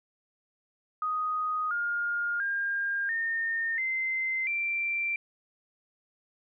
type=tone with pitch steps; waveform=sine; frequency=1247 / 1416 / 1607.8 / 1825.7 / 2073 / 2354 Hz; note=D#6 / F6 / G6 / A#6 / C7 / D7; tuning=+3 / +23 / +43 / -37 / -17 / +3 cents; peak=-27 dBFS; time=1.02-5.16 s; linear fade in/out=2 ms; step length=690 ms; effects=none